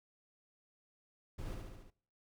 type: noise with echo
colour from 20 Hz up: brown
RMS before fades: -42 dBFS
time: 1.38-1.55 s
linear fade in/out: 10 ms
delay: 71 ms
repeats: 5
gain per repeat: -3 dB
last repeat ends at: 1.905 s
effects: noise-tail reverb RT60 0.6 s tail -23 dB re dry